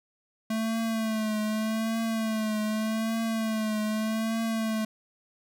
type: tone with vibrato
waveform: square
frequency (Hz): 220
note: A3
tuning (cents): 0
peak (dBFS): -27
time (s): 0.5-4.85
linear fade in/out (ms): 5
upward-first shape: triangle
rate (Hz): 0.83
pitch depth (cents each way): 54
effects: none